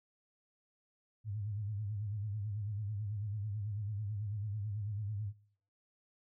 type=tone with vibrato; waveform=sine; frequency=104 Hz; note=G#2; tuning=3 cents sharp; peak=-36 dBFS; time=1.24-5.33 s; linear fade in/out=50 ms; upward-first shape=sine; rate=9.1 Hz; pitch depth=100 cents each way; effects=noise-tail reverb RT60 0.6 s tail -22 dB re dry